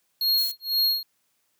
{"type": "tone with tremolo", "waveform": "square", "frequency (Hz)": 4279, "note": "C8", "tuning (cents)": 38, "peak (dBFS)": -19, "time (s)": [0.21, 1.03], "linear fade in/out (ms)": 2, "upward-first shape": "sine", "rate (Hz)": 2, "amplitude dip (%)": 100}
{"type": "noise", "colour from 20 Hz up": "violet", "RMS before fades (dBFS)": -33, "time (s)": [0.37, 0.52], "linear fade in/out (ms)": 10}
{"effects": ["white hiss -71 dBFS RMS until 1.59 s", "high-pass 80 Hz 12 dB/octave"]}